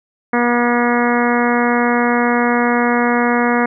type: harmonic tone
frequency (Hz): 240.5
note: B3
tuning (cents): -46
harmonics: 1 / 2 / 3 / 4 / 5 / 6 / 7 / 8 / 9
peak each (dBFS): -16 / -19 / -21 / -22 / -23 / -24 / -24 / -25 / -26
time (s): 0.33-3.66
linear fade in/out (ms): 5
effects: none